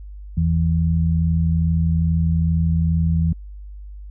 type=tone pair together; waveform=sine; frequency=82.41 / 164.81 Hz; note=E2 / E3; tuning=0 / 0 cents; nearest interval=octave; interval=1200 cents; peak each=-18 dBFS; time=0.37-3.33 s; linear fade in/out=5 ms; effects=added 50 Hz sine -33 dBFS peak until 4.1 s